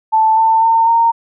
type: tone with pitch steps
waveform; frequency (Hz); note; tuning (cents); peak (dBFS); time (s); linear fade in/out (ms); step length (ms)
sine; 880 / 893.8 / 907.9 / 922.2; A5 / A5 / A#5 / A#5; 0 / +27 / -46 / -19; -8; 0.12-1.12; 20; 250
effects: none